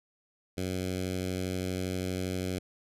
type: tone with notch filter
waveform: 10% pulse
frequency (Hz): 92.5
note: F#2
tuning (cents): 0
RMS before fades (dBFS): -33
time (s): 0.57-2.59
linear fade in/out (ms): 10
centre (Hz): 1100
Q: 0.82
effects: resampled to 32000 Hz